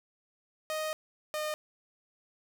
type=tone pair in turn; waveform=sawtooth; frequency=622.3 / 610.9 Hz; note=D#5 / D#5; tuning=0 / -32 cents; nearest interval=unison; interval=32 cents; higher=first; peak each=-28 dBFS; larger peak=neither; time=0.7-0.93 / 1.34-1.54 s; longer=first; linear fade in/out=0 ms; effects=none